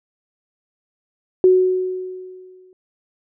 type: tone with exponential decay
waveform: sine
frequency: 370 Hz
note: F#4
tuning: in tune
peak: -7 dBFS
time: 1.44-2.73 s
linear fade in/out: 1 ms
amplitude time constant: 280 ms
effects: none